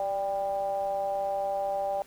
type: ring-modulated tone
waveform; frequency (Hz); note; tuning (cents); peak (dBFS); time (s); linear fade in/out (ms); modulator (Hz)
triangle; 102.2; G#2; -27; -22; 0-2.02; 0; 689
effects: pink hiss -55 dBFS RMS until 2.06 s

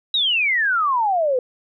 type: exponential sweep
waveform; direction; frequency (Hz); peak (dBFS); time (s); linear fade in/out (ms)
sine; down; 3907 to 487.2; -16; 0.14-1.39; 2
effects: none

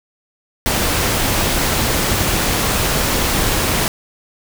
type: noise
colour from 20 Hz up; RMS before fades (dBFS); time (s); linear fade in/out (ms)
pink; -17; 0.66-3.88; 0
effects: none

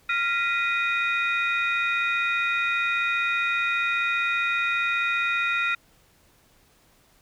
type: tone cluster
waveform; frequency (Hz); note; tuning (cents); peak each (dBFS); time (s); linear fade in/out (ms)
sine; 1390 / 1892 / 2007 / 2469 / 3741; F6 / A#6 / B6 / D#7 / A#7; -9 / +25 / +27 / -14 / +5; -25 / -32 / -33 / -25 / -34; 0.09-5.75; 5
effects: tanh soft clip ceiling -13 dBFS + pink hiss -60 dBFS RMS until 7.21 s

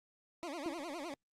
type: tone with vibrato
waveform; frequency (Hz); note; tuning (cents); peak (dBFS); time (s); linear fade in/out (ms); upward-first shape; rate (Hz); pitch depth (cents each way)
20% pulse; 311.1; D#4; 0; -35; 0.43-1.14; 0; sine; 9.8; 230
type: tone with exponential decay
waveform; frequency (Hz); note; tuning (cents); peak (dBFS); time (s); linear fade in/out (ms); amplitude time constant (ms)
triangle; 329.6; E4; 0; -33; 0.66-0.88; 0; 46
effects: low-pass 9000 Hz 12 dB/octave + Opus 48 kbps

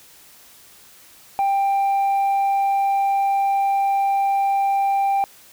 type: tone with tanh clipping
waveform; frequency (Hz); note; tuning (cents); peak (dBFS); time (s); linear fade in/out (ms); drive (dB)
sine; 790; G5; +13; -17; 1.39-5.24; 0; 2
effects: white hiss -48 dBFS RMS until 5.52 s

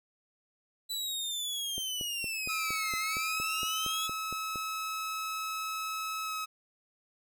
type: linear two-way sweep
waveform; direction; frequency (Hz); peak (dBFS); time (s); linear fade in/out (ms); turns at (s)
sawtooth; down then up; 3985 to 2044 to 3421; -30; 0.89-4.08; 20; 2.96
type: click train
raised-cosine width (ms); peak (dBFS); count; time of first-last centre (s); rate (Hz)
2; -29; 13; 1.78-4.558; 4.32
type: tone with pitch glide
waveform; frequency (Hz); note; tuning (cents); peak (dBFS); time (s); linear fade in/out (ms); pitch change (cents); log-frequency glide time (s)
sawtooth; 1292 to 1280.1; E6 to D#6; -35 to +49; -30; 2.48-6.46; 20; -16; 6.24-6.33
effects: none

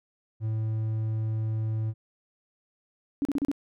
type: tone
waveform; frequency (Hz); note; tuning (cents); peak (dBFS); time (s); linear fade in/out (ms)
triangle; 110; A2; 0; -24; 0.4-1.94; 50
type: tone bursts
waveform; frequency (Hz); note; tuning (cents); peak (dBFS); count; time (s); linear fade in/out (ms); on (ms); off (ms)
sine; 282.2; C#4; +31; -23; 5; 3.22-3.515; 0; 31; 35
effects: none

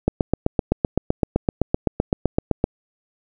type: click train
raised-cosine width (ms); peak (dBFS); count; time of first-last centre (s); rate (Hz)
2; -3; 21; 0.08-2.641; 7.81
effects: none

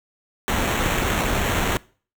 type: noise with sample-and-hold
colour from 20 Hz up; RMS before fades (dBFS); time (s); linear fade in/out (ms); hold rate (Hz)
pink; -22; 0.48-1.77; 0; 4900
effects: noise-tail reverb RT60 0.4 s tail -22 dB re dry

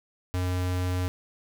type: tone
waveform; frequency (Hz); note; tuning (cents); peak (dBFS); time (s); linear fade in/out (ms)
square; 90.7; F#2; -34; -26; 0.34-1.08; 0
effects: none

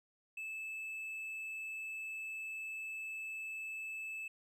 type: tone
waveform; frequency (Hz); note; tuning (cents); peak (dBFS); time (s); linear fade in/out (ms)
triangle; 2619; E7; -12; -39; 0.37-4.28; 5
effects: none

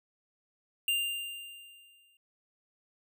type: tone with exponential decay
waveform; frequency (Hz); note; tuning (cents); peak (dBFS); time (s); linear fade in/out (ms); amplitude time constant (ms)
square; 2794; F7; 0; -26; 0.88-2.17; 2; 280
effects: none

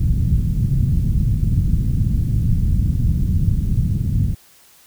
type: low-pass noise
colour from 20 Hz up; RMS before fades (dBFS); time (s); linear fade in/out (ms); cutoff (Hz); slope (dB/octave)
white; -17; 0-4.35; 10; 150; 24
effects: white hiss -50 dBFS RMS until 4.86 s

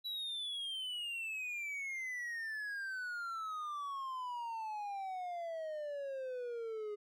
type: exponential sweep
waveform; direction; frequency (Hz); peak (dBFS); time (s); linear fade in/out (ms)
triangle; down; 3951 to 411.9; -37; 0.04-6.96; 20
effects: none

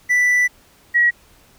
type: tone pair in turn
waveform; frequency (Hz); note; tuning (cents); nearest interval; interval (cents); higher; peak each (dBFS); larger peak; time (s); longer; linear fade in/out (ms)
triangle / sine; 1975.5 / 1912.6; B6 / A#6; 0 / +44; minor second; 56; first; -11; neither; 0.09-0.48 / 0.94-1.11; first; 20
effects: pink hiss -52 dBFS RMS until 1.58 s

